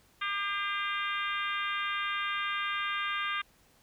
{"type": "harmonic tone with a mistuned harmonic", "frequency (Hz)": 400, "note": "G4", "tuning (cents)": 35, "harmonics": [3, 4, 5, 6, 7, 8, 9], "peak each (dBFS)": [-34, -36, -38, -40, -41, -42, -43], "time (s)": [0.21, 3.42], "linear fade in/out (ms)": 10, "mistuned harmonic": 5, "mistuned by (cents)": 43, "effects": ["pink hiss -64 dBFS RMS until 3.82 s"]}